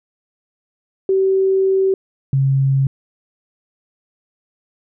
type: tone pair in turn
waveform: sine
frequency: 383.6 / 135.62 Hz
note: G4 / C#3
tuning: -37 / -38 cents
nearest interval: octave + tritone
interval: 1801 cents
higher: first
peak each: -12 dBFS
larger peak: neither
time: 1.09-1.94 / 2.33-2.87 s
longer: first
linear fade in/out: 2 ms
effects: none